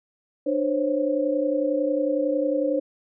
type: tone cluster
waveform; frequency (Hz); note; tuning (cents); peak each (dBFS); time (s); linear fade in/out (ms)
sine; 298.6 / 517 / 548; D4 / C5 / C#5; +29 / -21 / -20; -25; 0.46-2.8; 10
effects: none